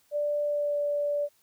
sine tone with pitch glide, 587.3 to 581.6 Hz, D5 to D5, 0 to -17 cents, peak -25 dBFS, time 0.11-1.29 s, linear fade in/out 50 ms, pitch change -17 cents, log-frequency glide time 0.44-0.78 s, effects white hiss -66 dBFS RMS until 1.42 s

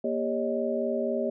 sine tone cluster, 237.4 / 398.1 / 557 / 621 Hz, A#3 / G4 / C#5 / D#5, +32 / +27 / +8 / -3 cents, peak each -31 dBFS, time 0.04-1.3 s, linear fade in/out 5 ms, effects none

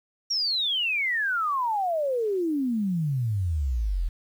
sine exponential sweep, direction down, 5690 to 38.89 Hz, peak -23 dBFS, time 0.3-4.09 s, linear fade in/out 10 ms, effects 9-bit

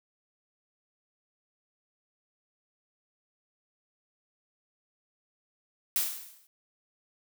blue noise with exponential decay, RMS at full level -25 dBFS, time 5.96-6.47 s, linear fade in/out 1 ms, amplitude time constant 110 ms, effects none

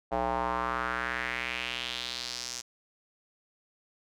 square tone with band-pass filter sweep, 61.4 Hz, B1, 9 cents flat, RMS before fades -33 dBFS, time 0.11-2.62 s, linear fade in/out 20 ms, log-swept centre 720 to 6200 Hz, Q 2.9, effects none

